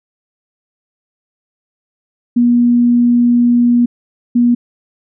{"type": "tone bursts at uneven times", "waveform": "sine", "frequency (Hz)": 240.5, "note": "B3", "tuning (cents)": -46, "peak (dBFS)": -7, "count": 2, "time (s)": [[2.36, 3.86], [4.35, 4.55]], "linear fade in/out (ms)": 10, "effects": []}